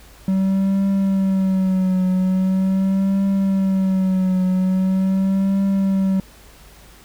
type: tone with vibrato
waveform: triangle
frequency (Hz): 190.2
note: F#3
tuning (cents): +48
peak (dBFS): -13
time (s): 0.28-6.2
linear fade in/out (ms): 2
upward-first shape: triangle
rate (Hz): 0.42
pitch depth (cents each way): 54
effects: added 51 Hz sine -46 dBFS peak until 7.04 s + pink hiss -47 dBFS RMS until 7.04 s